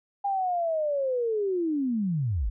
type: linear sweep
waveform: sine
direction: down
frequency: 810 to 41.2 Hz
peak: -24 dBFS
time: 0.24-2.5 s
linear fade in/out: 10 ms
effects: none